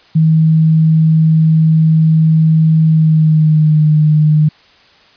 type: tone with pitch glide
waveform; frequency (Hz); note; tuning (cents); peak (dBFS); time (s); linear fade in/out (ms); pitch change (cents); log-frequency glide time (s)
sine; 159.2 to 152.98; D#3 to D#3; +40 to -29; -6; 0.15-4.49; 10; -69; 2.85-3.87
effects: white hiss -46 dBFS RMS until 5.16 s + resampled to 11025 Hz